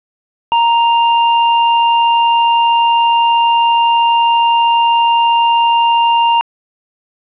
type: tone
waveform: square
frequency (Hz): 932.3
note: A#5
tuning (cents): 0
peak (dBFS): -9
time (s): 0.52-6.41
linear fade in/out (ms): 0
effects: resampled to 8000 Hz + 7-bit